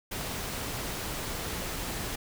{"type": "noise", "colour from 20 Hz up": "pink", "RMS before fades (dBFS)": -35, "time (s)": [0.11, 2.16], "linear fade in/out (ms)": 10, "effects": []}